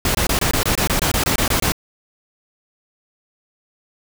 pink noise bursts, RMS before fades -18 dBFS, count 14, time 0.05-1.721 s, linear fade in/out 2 ms, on 98 ms, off 23 ms, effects none

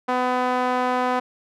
sawtooth tone with band-pass filter, 251.2 Hz, B3, 30 cents sharp, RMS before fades -22 dBFS, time 0.08-1.2 s, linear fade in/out 10 ms, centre 930 Hz, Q 1.4, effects none

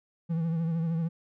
triangle tone with vibrato, 164.81 Hz, E3, in tune, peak -24 dBFS, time 0.29-1.09 s, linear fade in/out 20 ms, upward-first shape triangle, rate 13 Hz, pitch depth 60 cents each way, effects none

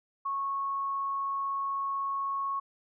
sine tone, 1101 Hz, C#6, 12 cents flat, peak -29 dBFS, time 0.25-2.6 s, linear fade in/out 10 ms, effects none

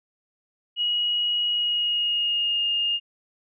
sine tone with pitch glide, 2900 to 2832 Hz, F#7 to F7, -35 to +23 cents, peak -21 dBFS, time 0.76-3 s, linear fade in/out 50 ms, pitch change -42 cents, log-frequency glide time 1.5-2.66 s, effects none

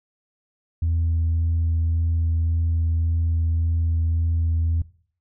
sine tone with vibrato, 82.41 Hz, E2, in tune, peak -17 dBFS, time 0.82-4.82 s, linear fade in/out 5 ms, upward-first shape sine, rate 1.8 Hz, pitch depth 9 cents each way, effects noise-tail reverb RT60 0.5 s tail -20 dB re dry + tanh soft clip ceiling -16 dBFS

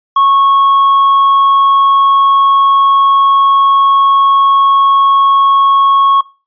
triangle tone, 1100 Hz, C#6, 14 cents flat, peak -4 dBFS, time 0.16-6.21 s, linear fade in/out 5 ms, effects noise-tail reverb RT60 0.3 s tail -20 dB re dry + resampled to 11025 Hz

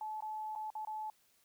sine tone with dropouts, 863 Hz, A5, 34 cents flat, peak -38 dBFS, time 0.01-1.1 s, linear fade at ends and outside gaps 2 ms, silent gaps 0.206-0.223 / 0.552-0.559 / 0.703-0.752 / 0.85-0.872 s, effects white hiss -71 dBFS RMS until 1.44 s

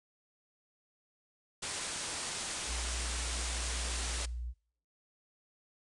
white low-pass noise, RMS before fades -39 dBFS, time 1.62-4.26 s, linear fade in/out 10 ms, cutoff 9700 Hz, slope 96 dB/octave
sine tone, 59.8 Hz, A#1, 45 cents sharp, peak -36 dBFS, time 2.66-4.54 s, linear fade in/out 50 ms
effects noise-tail reverb RT60 0.6 s tail -24 dB re dry

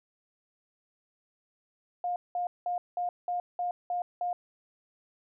sine tone bursts, 710 Hz, F5, 28 cents sharp, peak -28 dBFS, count 8, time 2.04-4.33 s, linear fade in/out 2 ms, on 120 ms, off 190 ms, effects none

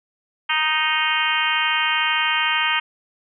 harmonic tone, 311.1 Hz, D#4, in tune, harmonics 3 / 4 / 5 / 6 / 7 / 8 / 9 / 10, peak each -26 / -26 / -26 / -26 / -26 / -26 / -26 / -26 dBFS, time 0.49-2.8 s, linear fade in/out 10 ms, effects none

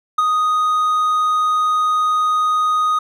triangle tone with ADSR envelope, 1244.5 Hz, D#6, in tune, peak -8 dBFS, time 0.18-2.99 s, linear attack 7 ms, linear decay 22 ms, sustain -4 dB, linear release 7 ms, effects none

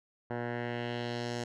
10% pulse tone with low-pass filter sweep, 119.8 Hz, A#2, 48 cents sharp, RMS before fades -36 dBFS, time 0.3-1.44 s, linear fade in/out 5 ms, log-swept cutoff 1300 to 6700 Hz, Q 1.7, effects none

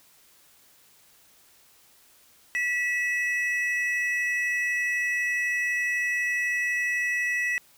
triangle tone pair together, 1952 / 2578 Hz, B6 / E7, -21 / -39 cents, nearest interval perfect fourth, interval 482 cents, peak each -23 / -30 dBFS, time 2.55-7.58 s, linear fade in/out 0 ms, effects white hiss -58 dBFS RMS until 7.77 s

